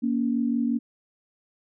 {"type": "tone pair together", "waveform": "sine", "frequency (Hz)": [235.7, 281.4], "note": ["A#3", "C#4"], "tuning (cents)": [19, 26], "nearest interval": "minor third", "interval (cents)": 307, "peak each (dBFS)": [-23, -27], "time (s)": [0.02, 0.79], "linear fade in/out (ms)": 20, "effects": []}